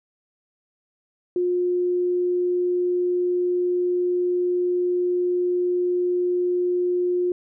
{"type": "tone", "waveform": "sine", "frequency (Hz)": 357.1, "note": "F4", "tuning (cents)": 39, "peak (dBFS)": -19, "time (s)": [1.36, 7.32], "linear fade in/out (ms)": 2, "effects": []}